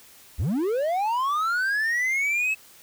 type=linear sweep; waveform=triangle; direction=up; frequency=52 to 2614 Hz; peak=-20 dBFS; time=0.38-2.55 s; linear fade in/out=20 ms; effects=white hiss -51 dBFS RMS until 2.82 s